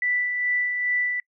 sine tone with tremolo, 1975.5 Hz, B6, in tune, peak -20 dBFS, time 0.02-1.2 s, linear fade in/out 2 ms, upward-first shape sine, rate 2.4 Hz, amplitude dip 40%, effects noise-tail reverb RT60 0.1 s tail -26 dB re dry

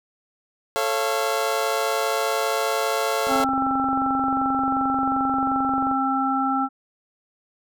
25% pulse chord, A augmented, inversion none, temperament just, 440 / 550 / 687.5 Hz, A4 / C#5 / E#5, 0 / -14 / -27 cents, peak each -22 dBFS, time 0.76-3.44 s, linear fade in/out 0 ms
harmonic tone, 266.9 Hz, C4, 35 cents sharp, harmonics 1 / 3 / 5, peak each -24 / -24 / -24 dBFS, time 3.27-6.69 s, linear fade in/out 50 ms
click train, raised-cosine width 1 ms, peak -19 dBFS, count 61, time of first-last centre 3.27-5.913 s, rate 22.7 Hz
effects none

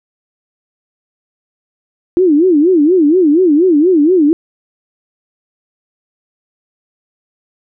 sine tone with vibrato, 329.6 Hz, E4, in tune, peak -6 dBFS, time 2.17-4.33 s, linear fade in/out 0 ms, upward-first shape sine, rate 4.2 Hz, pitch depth 240 cents each way, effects none

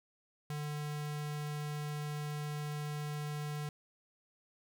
square tone with notch filter, 148.8 Hz, D3, 23 cents sharp, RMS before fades -39 dBFS, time 0.5-3.69 s, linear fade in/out 2 ms, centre 300 Hz, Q 1, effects none

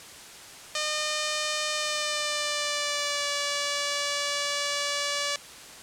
5% pulse tone with pitch glide, 608 to 575.2 Hz, D#5 to D5, -40 to -36 cents, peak -15 dBFS, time 0.75-5.36 s, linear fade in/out 2 ms, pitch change -96 cents, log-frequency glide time 1.72-3.29 s, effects white hiss -45 dBFS RMS until 5.82 s + low-pass 9000 Hz 12 dB/octave

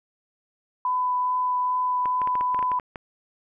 sine tone with vibrato, 1000 Hz, B5, 21 cents sharp, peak -21 dBFS, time 0.85-2.79 s, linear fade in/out 2 ms, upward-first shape triangle, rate 2.4 Hz, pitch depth 9 cents each way
clicks, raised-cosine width 0.5 ms, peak -19 dBFS, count 11, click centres 2.057 / 2.217 / 2.274 / 2.354 / 2.41 / 2.546 / 2.591 / 2.627 / 2.717 / 2.798 / 2.958 s
effects none

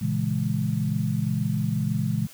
sine chord, A# half-diminished seventh, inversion none, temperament equal, 116.54 / 138.59 / 164.81 / 207.7 Hz, A#2 / C#3 / E3 / G#3, 0 / 0 / 0 / 0 cents, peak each -28 dBFS, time 0.01-2.27 s, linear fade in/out 10 ms, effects white hiss -48 dBFS RMS until 2.33 s

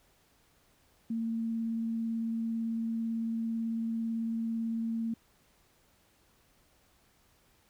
sine tone with vibrato, 227.3 Hz, A#3, 43 cents flat, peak -30 dBFS, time 1.1-5.14 s, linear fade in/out 5 ms, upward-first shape sine, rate 18 Hz, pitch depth 9 cents each way, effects pink hiss -67 dBFS RMS until 7.69 s

